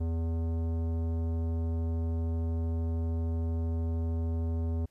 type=tone with tanh clipping; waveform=sine; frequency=82.41 Hz; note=E2; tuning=in tune; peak=-30 dBFS; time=0-4.86 s; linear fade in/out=10 ms; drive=15 dB; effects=pink hiss -73 dBFS RMS until 4.9 s + resampled to 32000 Hz